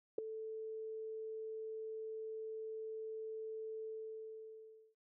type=tone with ADSR envelope; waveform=sine; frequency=440 Hz; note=A4; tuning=in tune; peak=-28 dBFS; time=0.18-4.95 s; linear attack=5 ms; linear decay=4 ms; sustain=-14 dB; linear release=1100 ms; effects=none